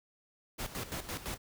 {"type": "noise with tremolo", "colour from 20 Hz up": "pink", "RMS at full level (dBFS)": -38, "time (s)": [0.58, 1.38], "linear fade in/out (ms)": 20, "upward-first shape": "square", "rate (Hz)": 5.9, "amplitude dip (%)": 70, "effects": []}